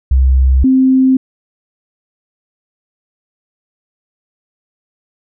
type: tone pair in turn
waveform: sine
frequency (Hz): 65.41 / 261.6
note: C2 / C4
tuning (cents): 0 / 0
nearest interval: 2 octaves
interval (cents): 2400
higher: second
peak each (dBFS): -6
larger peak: neither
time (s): 0.11-0.64 / 0.64-1.17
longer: neither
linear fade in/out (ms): 5
effects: none